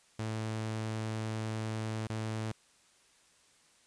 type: tone with dropouts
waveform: sawtooth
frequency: 110 Hz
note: A2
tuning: in tune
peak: -30 dBFS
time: 0.19-2.52 s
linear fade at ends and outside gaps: 5 ms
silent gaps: 2.071-2.097 s
effects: white hiss -65 dBFS RMS until 3.86 s + resampled to 22050 Hz